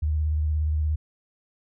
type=tone with vibrato; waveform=sine; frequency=76.6 Hz; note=D#2; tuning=27 cents flat; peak=-21 dBFS; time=0.02-0.96 s; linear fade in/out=10 ms; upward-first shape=sine; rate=17 Hz; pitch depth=43 cents each way; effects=none

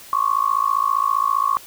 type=tone with amplitude modulation; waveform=sine; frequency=1108 Hz; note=C#6; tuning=1 cent flat; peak=-12 dBFS; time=0.13-1.57 s; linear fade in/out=0 ms; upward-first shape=sine; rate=55.1 Hz; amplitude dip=100%; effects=white hiss -42 dBFS RMS until 1.66 s

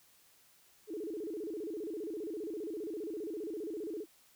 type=tone with vibrato; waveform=sine; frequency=373.2 Hz; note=F#4; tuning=15 cents sharp; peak=-37 dBFS; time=0.87-4.06 s; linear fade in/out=50 ms; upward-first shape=square; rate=15 Hz; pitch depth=230 cents each way; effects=white hiss -65 dBFS RMS until 4.35 s

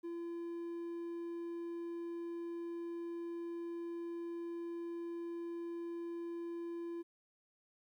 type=tone; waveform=triangle; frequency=340 Hz; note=F4; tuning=46 cents flat; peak=-38 dBFS; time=0.03-7.03 s; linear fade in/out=20 ms; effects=13-bit

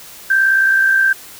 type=tone pair together; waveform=sine; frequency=1567 / 1626 Hz; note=G6 / G#6; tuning=-1 / -37 cents; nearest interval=minor second; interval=64 cents; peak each=-10 / -22 dBFS; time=0.3-1.13 s; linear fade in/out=5 ms; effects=white hiss -37 dBFS RMS until 1.39 s

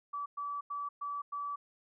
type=tone bursts at uneven times; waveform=sine; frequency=1151 Hz; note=D6; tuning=35 cents flat; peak=-35 dBFS; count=5; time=0.13-0.26 / 0.37-0.61 / 0.7-0.89 / 1.01-1.22 / 1.32-1.56 s; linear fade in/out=10 ms; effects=none

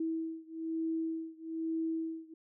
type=beating tone pair; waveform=sine; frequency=324 / 325.1 Hz; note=E4 / E4; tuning=-30 / -24 cents; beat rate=1.1 Hz; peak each=-36 / -37 dBFS; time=0-2.34 s; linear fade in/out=5 ms; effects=none

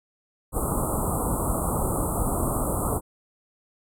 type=band-stop noise; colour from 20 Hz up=pink; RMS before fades=-25 dBFS; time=0.52-3.01 s; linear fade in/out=50 ms; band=1300 to 7900 Hz; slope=96 dB/octave; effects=low-pass 12000 Hz 12 dB/octave

